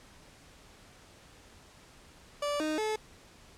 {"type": "tone with pitch steps", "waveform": "30% pulse", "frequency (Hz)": [582, 309.1, 432.3], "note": ["D5", "D#4", "A4"], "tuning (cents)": [-16, -11, -31], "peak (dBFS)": -27, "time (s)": [2.42, 2.96], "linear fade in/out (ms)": 5, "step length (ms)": 180, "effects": ["pink hiss -56 dBFS RMS until 3.57 s", "low-pass 9000 Hz 12 dB/octave"]}